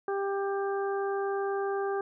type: harmonic tone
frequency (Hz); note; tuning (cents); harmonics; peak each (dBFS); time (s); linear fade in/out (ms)
395.5; G4; +15; 1 / 2 / 3 / 4; -29 / -35 / -39 / -41; 0.08-2.01; 2
effects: none